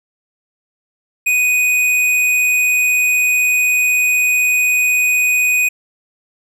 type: tone with hard clipping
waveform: sine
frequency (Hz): 2489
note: D#7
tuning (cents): 0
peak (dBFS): -13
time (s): 1.26-5.69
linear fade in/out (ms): 10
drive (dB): 12
effects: none